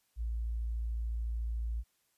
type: tone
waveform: sine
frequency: 56.9 Hz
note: A#1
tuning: 41 cents flat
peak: -32 dBFS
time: 0.16-1.84 s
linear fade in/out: 50 ms
effects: white hiss -75 dBFS RMS until 2.17 s + resampled to 32000 Hz